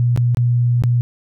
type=tone with dropouts; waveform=sine; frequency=120.9 Hz; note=B2; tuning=36 cents flat; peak=-12 dBFS; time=0-1.01 s; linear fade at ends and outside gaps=0 ms; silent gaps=0.162-0.175 / 0.347-0.371 / 0.823-0.837 s; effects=none